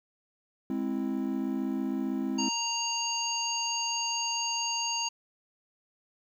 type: chord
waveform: triangle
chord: Ab augmented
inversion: none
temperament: equal with one note detuned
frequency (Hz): 207.7 / 263.3 / 329.6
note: Ab3 / C4 / E4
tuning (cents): 0 / +11 / 0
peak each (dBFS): -32 / -29 / -33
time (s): 0.7-2.49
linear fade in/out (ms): 2
type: harmonic tone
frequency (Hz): 932.3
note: A#5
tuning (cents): 0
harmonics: 1 / 3 / 5 / 7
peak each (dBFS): -34 / -34 / -34 / -34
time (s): 2.38-5.09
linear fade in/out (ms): 10
effects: 10-bit